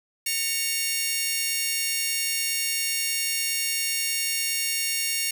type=tone cluster; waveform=10% pulse; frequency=1831 / 2214 / 2785 Hz; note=A#6 / C#7 / F7; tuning=-32 / -3 / -5 cents; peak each=-27 / -19 / -18 dBFS; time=0.26-5.31 s; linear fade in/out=5 ms; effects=none